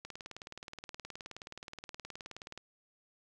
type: click train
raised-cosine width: 0.2 ms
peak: -27 dBFS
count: 49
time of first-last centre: 0.05-2.576 s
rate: 19 Hz
effects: none